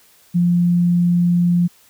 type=tone; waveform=sine; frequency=174.61 Hz; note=F3; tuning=in tune; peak=-12 dBFS; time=0.34-1.68 s; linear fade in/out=20 ms; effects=white hiss -52 dBFS RMS until 1.89 s